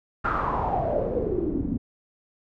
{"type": "noise with low-pass filter sweep", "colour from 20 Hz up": "pink", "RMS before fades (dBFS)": -26, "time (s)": [0.24, 1.78], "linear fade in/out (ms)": 10, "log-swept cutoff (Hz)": [1400, 230], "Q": 6.8, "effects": []}